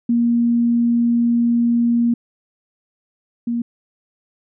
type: tone pair in turn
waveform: sine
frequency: 236 / 236 Hz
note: A#3 / A#3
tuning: +22 / +22 cents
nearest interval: unison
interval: 0 cents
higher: neither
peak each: -13 / -18 dBFS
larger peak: first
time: 0.09-2.14 / 3.47-3.62 s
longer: first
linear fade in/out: 5 ms
effects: none